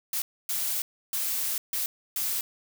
blue noise bursts at uneven times, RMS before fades -29 dBFS, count 5, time 0.13-0.22 / 0.49-0.82 / 1.13-1.58 / 1.73-1.86 / 2.16-2.41 s, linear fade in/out 2 ms, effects none

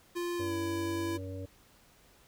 square tone with pitch glide, 348.4 to 334.2 Hz, F4 to E4, -4 to +24 cents, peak -33 dBFS, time 0.15-1.18 s, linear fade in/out 20 ms, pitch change -72 cents, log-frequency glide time 0.37-0.53 s
harmonic tone, 94.5 Hz, F#2, 37 cents sharp, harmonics 1 / 3 / 5 / 6, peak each -39 / -44 / -46 / -47 dBFS, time 0.39-1.46 s, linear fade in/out 10 ms
effects pink hiss -62 dBFS RMS until 2.27 s

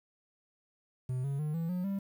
triangle tone with pitch steps, 127.6 / 139.15 / 151.74 / 165.48 / 180.45 / 196.79 Hz, C3 / C#3 / D#3 / E3 / F#3 / G3, -43 / +7 / -43 / +7 / -43 / +7 cents, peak -29 dBFS, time 1.09-1.99 s, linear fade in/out 5 ms, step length 150 ms, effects 10-bit

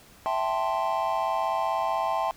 triangle chord, A minor seventh, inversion second, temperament equal, 659.3 / 784 / 880 / 1046.5 Hz, E5 / G5 / A5 / C6, 0 / 0 / 0 / 0 cents, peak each -28 dBFS, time 0.26-2.31 s, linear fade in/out 0 ms, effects pink hiss -53 dBFS RMS until 2.36 s

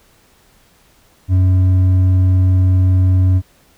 sine tone with hard clipping, 92.5 Hz, F#2, in tune, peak -10 dBFS, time 1.28-3.42 s, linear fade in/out 50 ms, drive 4 dB, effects pink hiss -52 dBFS RMS until 3.77 s

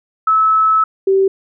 sine tone pair in turn, 1300 / 386.5 Hz, E6 / G4, -24 / -24 cents, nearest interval octave + major sixth, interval 2100 cents, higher first, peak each -9 dBFS, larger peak neither, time 0.27-0.84 / 1.07-1.28 s, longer first, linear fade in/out 5 ms, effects none

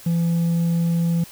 triangle tone with hard clipping, 168.6 Hz, E3, 39 cents sharp, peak -16 dBFS, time 0.06-1.24 s, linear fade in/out 5 ms, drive 1 dB, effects white hiss -43 dBFS RMS until 1.31 s

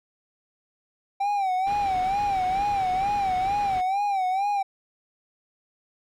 triangle tone with vibrato, 778 Hz, G5, 13 cents flat, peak -20 dBFS, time 1.2-4.63 s, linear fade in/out 10 ms, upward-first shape sine, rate 2.2 Hz, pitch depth 100 cents each way
pink low-pass noise, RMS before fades -39 dBFS, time 1.66-3.82 s, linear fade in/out 20 ms, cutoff 3500 Hz, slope 12 dB/octave
effects none

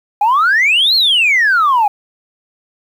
sine exponential two-way sweep, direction up then down, 797 to 4351 to 797 Hz, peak -7 dBFS, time 0.21-1.88 s, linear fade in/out 5 ms, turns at 0.95 s, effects tanh soft clip ceiling -6 dBFS + 7-bit

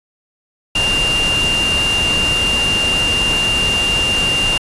sine tone in noise, 2794 Hz, F7, in tune, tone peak -14 dBFS, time 0.75-4.58 s, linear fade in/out 5 ms, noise pink, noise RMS -21 dBFS, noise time 0.75-4.58 s, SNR +4 dB, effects resampled to 24000 Hz

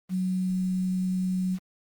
sine tone with quantisation, 185 Hz, F#3, in tune, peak -24 dBFS, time 0.09-1.59 s, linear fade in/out 50 ms, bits 8, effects Opus 32 kbps

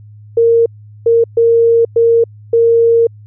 sine tone bursts at uneven times, 462.4 Hz, A#4, 14 cents flat, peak -6 dBFS, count 5, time 0.37-0.66 / 1.06-1.24 / 1.37-1.85 / 1.96-2.24 / 2.53-3.07 s, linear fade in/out 5 ms, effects added 105 Hz sine -34 dBFS peak until 3.26 s

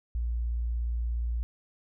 sine tone, 58.5 Hz, A#1, 7 cents sharp, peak -27 dBFS, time 0.15-1.43 s, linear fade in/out 0 ms, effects none

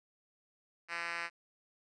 5% pulse tone with band-pass filter, 170 Hz, F3, 46 cents flat, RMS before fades -39 dBFS, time 0.88-1.3 s, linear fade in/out 50 ms, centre 2300 Hz, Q 1.4, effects resampled to 22050 Hz + 11-bit

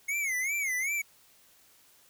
square tone with vibrato, 2159 Hz, C#7, 46 cents flat, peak -29 dBFS, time 0.08-1.02 s, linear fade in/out 10 ms, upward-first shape sine, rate 2.6 Hz, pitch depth 150 cents each way, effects white hiss -61 dBFS RMS until 2.09 s

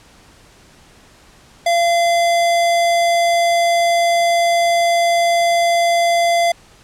square tone, 685 Hz, F5, 34 cents flat, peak -13 dBFS, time 1.66-6.52 s, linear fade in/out 5 ms, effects pink hiss -47 dBFS RMS until 6.83 s + low-pass 9000 Hz 12 dB/octave

